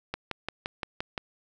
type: click train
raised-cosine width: 0.3 ms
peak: -15 dBFS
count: 7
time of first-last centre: 0.14-1.178 s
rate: 5.78 Hz
effects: none